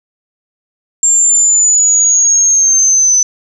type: exponential sweep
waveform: sine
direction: down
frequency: 7400 to 6030 Hz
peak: -6 dBFS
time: 1.03-3.23 s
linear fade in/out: 2 ms
effects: none